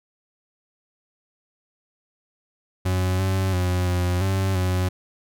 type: tone with pitch steps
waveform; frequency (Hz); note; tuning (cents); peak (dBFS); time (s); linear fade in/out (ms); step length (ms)
40% pulse; 92.4 / 95.1 / 90.5 / 89.5 / 96 / 91.8; F#2 / F#2 / F#2 / F2 / G2 / F#2; -2 / +48 / -38 / +43 / -36 / -13; -19; 2.85-4.89; 10; 340
effects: none